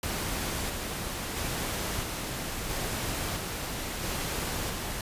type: noise with tremolo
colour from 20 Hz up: pink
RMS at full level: -32 dBFS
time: 0.03-5.01 s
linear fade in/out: 2 ms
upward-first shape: square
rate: 0.75 Hz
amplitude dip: 25%
effects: resampled to 32000 Hz